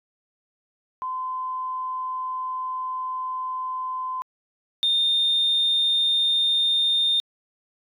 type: tone pair in turn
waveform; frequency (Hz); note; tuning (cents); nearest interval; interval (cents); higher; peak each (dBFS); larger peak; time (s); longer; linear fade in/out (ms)
sine; 1026 / 3637; C6 / A#7; -34 / -43; octave + minor seventh; 2191; second; -26 / -17; second; 1.02-4.22 / 4.83-7.2; first; 0
effects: tanh soft clip ceiling -14 dBFS